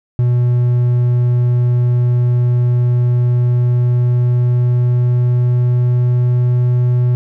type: tone with pitch glide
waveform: triangle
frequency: 122.2 to 123.19 Hz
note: B2 to B2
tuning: -18 to -4 cents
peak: -8 dBFS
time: 0.19-7.15 s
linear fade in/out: 0 ms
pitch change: +14 cents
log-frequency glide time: 3.24-6.68 s
effects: none